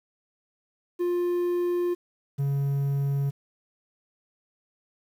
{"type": "tone pair in turn", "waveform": "triangle", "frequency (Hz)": [352, 139.69], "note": ["F4", "C#3"], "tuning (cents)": [14, 14], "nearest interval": "octave + major third", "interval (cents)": 1600, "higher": "first", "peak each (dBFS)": -21, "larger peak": "neither", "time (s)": [[0.99, 1.95], [2.38, 3.31]], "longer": "first", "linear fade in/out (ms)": 20, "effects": ["9-bit"]}